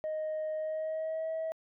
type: tone with pitch glide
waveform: sine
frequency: 622.3 to 643.5 Hz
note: D#5 to E5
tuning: 0 to -42 cents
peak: -30 dBFS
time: 0.04-1.52 s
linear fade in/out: 0 ms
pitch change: +58 cents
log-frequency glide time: 0.55-1.29 s
effects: tanh soft clip ceiling -30 dBFS